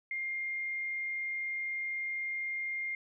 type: tone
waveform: sine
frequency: 2116 Hz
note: C7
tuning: 19 cents sharp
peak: -33 dBFS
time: 0.11-2.95 s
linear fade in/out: 2 ms
effects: none